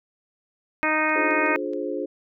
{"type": "harmonic tone", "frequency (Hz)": 310, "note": "D#4", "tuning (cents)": -6, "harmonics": [1, 2, 3, 4, 5, 6, 7, 8], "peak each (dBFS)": [-28, -28, -28, -28, -28, -28, -28, -28], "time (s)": [0.83, 1.56], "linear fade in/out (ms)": 0}
{"type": "clicks", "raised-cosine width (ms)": 0.2, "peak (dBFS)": -33, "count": 5, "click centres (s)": [1.095, 1.309, 1.463, 1.556, 1.734]}
{"type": "chord", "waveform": "sine", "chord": "D half-diminished seventh", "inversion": "none", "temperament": "just", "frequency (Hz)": [293.7, 352.4, 422.9, 528.6], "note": ["D4", "F4", "Ab4", "C5"], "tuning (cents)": [0, 16, 31, 18], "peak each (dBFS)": -31, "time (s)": [1.15, 2.06], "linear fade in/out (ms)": 10}
{"effects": []}